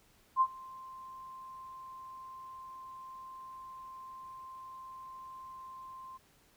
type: tone with ADSR envelope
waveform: sine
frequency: 1046.5 Hz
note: C6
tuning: in tune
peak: -21 dBFS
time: 0.36-6.18 s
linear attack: 50 ms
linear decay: 58 ms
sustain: -24 dB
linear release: 19 ms
effects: pink hiss -66 dBFS RMS until 6.56 s